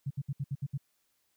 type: tone bursts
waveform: sine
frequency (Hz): 138.59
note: C#3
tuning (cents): 0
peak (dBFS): -30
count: 7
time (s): 0.06-0.778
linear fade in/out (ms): 10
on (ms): 46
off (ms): 66
effects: white hiss -75 dBFS RMS until 1.36 s